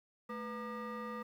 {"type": "tone with frequency modulation", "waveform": "sine", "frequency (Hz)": 493.4, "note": "B4", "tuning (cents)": -2, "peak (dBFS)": -37, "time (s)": [0.29, 1.23], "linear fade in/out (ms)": 10, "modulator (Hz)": 712, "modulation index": 1.5, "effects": ["tanh soft clip ceiling -38 dBFS", "11-bit"]}